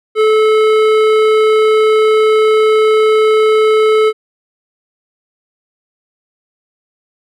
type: tone with hard clipping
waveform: sine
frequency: 433.7 Hz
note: A4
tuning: 25 cents flat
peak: -9 dBFS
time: 0.15-4.13 s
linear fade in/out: 50 ms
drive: 13 dB
effects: none